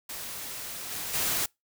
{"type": "noise with level steps", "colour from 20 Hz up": "white", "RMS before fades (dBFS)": [-38, -35, -28], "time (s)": [0.09, 1.46], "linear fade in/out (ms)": 5, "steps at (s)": [0.9, 1.13], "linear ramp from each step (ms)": 20, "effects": ["noise-tail reverb RT60 0.2 s tail -26 dB re dry"]}